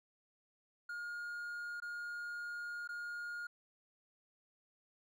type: tone with dropouts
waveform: triangle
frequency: 1425 Hz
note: F6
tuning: 34 cents sharp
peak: -39 dBFS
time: 0.89-3.47 s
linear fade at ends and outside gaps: 5 ms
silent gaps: 1.802-1.821 / 2.876-2.889 s
effects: none